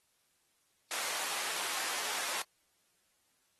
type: high-pass noise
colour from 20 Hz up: pink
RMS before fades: -37 dBFS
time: 0.91-2.42 s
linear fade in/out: 2 ms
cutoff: 830 Hz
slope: 12 dB/octave
effects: white hiss -74 dBFS RMS until 3.59 s + AAC 32 kbps